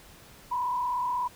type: tone with frequency modulation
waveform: sine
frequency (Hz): 986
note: B5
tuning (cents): -3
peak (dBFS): -26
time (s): 0.51-1.28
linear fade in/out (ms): 10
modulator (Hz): 36.5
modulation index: 0.81
effects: pink hiss -52 dBFS RMS until 1.35 s